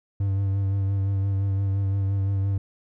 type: tone with vibrato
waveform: triangle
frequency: 98 Hz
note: G2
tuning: in tune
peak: -19 dBFS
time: 0.2-2.58 s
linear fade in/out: 5 ms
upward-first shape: sine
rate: 5.8 Hz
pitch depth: 25 cents each way
effects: none